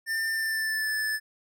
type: tone with pitch glide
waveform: square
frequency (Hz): 1795 to 1743.9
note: A6 to A6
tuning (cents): +34 to -16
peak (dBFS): -27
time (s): 0.06-1.2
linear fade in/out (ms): 50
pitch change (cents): -50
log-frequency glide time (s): 0.31-0.91
effects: none